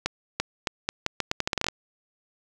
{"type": "accelerating click train", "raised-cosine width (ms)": 0.2, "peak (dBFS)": -7, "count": 15, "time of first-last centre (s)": [0.06, 1.685], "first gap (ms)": 340, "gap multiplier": 0.8, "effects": []}